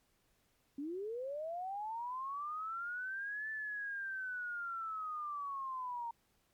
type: linear two-way sweep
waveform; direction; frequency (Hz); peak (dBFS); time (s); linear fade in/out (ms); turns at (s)
sine; up then down; 270 to 1760 to 921; -38; 0.78-6.11; 5; 3.5
effects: pink hiss -75 dBFS RMS until 6.53 s + MP3 96 kbps